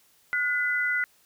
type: tone pair together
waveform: sine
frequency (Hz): 1447.6 / 2009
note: F#6 / B6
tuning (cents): -38 / +29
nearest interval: tritone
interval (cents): 567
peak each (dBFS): -26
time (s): 0.33-1.04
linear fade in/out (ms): 0
effects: white hiss -62 dBFS RMS until 1.25 s